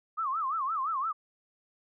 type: tone with vibrato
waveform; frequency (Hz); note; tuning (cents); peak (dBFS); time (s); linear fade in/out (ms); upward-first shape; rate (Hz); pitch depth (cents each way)
sine; 1180; D6; +8; -28; 0.17-1.13; 20; sine; 5.8; 220
effects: none